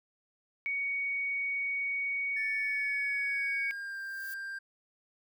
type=tone; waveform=sine; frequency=2238 Hz; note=C#7; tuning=16 cents sharp; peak=-30 dBFS; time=0.66-3.71 s; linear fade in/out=0 ms
type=tone with pitch glide; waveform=triangle; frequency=1760 to 1586.2 Hz; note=A6 to G6; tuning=0 to +20 cents; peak=-35 dBFS; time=2.36-4.59 s; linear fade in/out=10 ms; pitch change=-180 cents; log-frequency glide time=2.58-3.98 s
type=noise with exponential growth; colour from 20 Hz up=violet; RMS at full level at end=-44 dBFS; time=3.74-4.34 s; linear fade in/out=2 ms; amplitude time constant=130 ms
effects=none